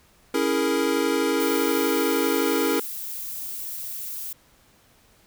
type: chord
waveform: square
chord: A# half-diminished seventh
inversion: first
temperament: equal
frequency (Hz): 277.2 / 329.6 / 415.3 / 466.2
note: C#4 / E4 / G#4 / A#4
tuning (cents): 0 / 0 / 0 / 0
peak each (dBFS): -27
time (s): 0.34-2.8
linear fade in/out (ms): 5
type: noise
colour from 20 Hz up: violet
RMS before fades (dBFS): -33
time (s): 1.4-4.33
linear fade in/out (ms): 5
effects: pink hiss -58 dBFS RMS until 5.26 s